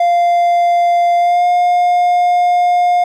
triangle tone with pitch glide, 696 to 710.2 Hz, F5 to F5, -6 to +29 cents, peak -7 dBFS, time 0-3.04 s, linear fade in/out 5 ms, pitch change +35 cents, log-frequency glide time 1.17-1.46 s, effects none

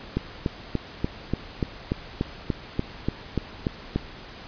click train, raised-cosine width 3 ms, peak -10 dBFS, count 14, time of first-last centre 0.17-3.96 s, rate 3.43 Hz, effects pink hiss -42 dBFS RMS until 4.47 s + resampled to 11025 Hz

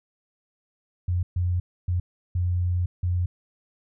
sine tone bursts at uneven times, 89 Hz, F2, 33 cents sharp, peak -21 dBFS, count 5, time 1.08-1.23 / 1.36-1.6 / 1.88-2 / 2.35-2.86 / 3.03-3.26 s, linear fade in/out 5 ms, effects none

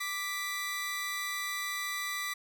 sawtooth tone pair together, 1174.6 / 1975.5 Hz, D6 / B6, 0 / 0 cents, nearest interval major sixth, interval 900 cents, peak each -35 / -31 dBFS, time 0-2.34 s, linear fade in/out 10 ms, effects none

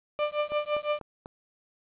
35% pulse tone with tremolo, 595 Hz, D5, 22 cents sharp, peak -21 dBFS, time 0.19-0.99 s, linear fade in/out 0 ms, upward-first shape triangle, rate 5.9 Hz, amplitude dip 100%
click train, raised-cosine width 1 ms, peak -27 dBFS, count 4, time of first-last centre 0.52-1.259 s, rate 4.06 Hz
effects resampled to 8000 Hz + 9-bit

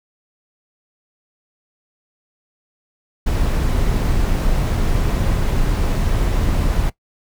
brown noise, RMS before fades -17 dBFS, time 3.26-6.9 s, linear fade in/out 10 ms, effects noise-tail reverb RT60 0.1 s tail -18 dB re dry

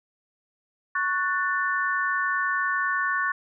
sine chord, F# minor, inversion second, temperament just, 1110 / 1480 / 1776 Hz, C#6 / F#6 / A6, +2 / 0 / +16 cents, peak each -27 dBFS, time 0.95-3.32 s, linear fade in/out 5 ms, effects none

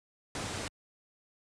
pink low-pass noise, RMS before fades -37 dBFS, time 0.35-0.68 s, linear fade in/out 2 ms, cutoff 9600 Hz, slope 48 dB/octave, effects high-pass 60 Hz 12 dB/octave

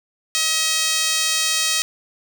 5% pulse tone with high-pass filter, 636 Hz, D#5, 38 cents sharp, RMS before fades -20 dBFS, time 0.35-1.82 s, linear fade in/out 0 ms, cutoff 1700 Hz, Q 0.56, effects none

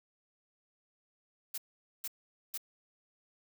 blue noise bursts, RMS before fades -38 dBFS, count 3, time 1.54-2.577 s, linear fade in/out 5 ms, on 39 ms, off 460 ms, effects none

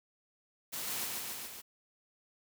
white noise with echo, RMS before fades -39 dBFS, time 0.72-1.06 s, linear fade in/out 20 ms, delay 140 ms, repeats 4, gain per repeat -2 dB, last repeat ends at 1.62 s, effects none

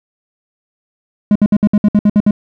triangle tone bursts, 207.7 Hz, G#3, in tune, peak -4 dBFS, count 10, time 1.31-2.309 s, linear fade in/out 2 ms, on 45 ms, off 61 ms, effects none

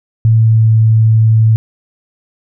sine tone with pitch glide, 112.2 to 110.98 Hz, A2 to A2, +34 to +15 cents, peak -5 dBFS, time 0.25-1.56 s, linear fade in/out 0 ms, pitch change -19 cents, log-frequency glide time 0.35-0.71 s, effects none

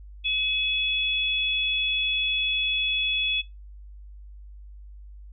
sine tone pair together, 2560 / 3412 Hz, D#7 / G#7, +49 / +46 cents, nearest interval perfect fourth, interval 497 cents, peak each -26 / -26 dBFS, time 0.24-3.42 s, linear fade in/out 20 ms, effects noise-tail reverb RT60 0.2 s tail -21 dB re dry + added 50 Hz sine -41 dBFS peak until 5.32 s

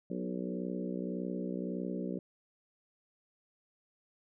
harmonic tone with a mistuned harmonic, 61.74 Hz, B1, in tune, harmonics 3 / 4 / 5 / 6 / 7 / 8 / 9, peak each -38 / -40 / -42 / -44 / -45 / -46 / -47 dBFS, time 0.1-2.19 s, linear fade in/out 5 ms, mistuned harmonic 6, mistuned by +16 cents, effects none

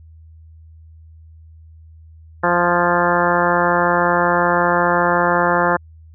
harmonic tone with a mistuned harmonic, 174.61 Hz, F3, in tune, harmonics 1 / 2 / 3 / 4 / 5 / 6 / 7 / 8 / 9 / 10, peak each -24 / -23 / -20 / -22 / -21 / -21 / -24 / -23 / -25 / -25 dBFS, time 2.43-5.77 s, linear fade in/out 10 ms, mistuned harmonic 9, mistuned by +27 cents, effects added 80 Hz sine -40 dBFS peak until 6.14 s

